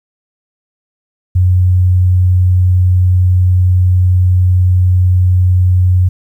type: tone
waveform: sine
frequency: 91.1 Hz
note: F#2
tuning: 26 cents flat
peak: -6 dBFS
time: 1.35-6.09 s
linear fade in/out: 10 ms
effects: 8-bit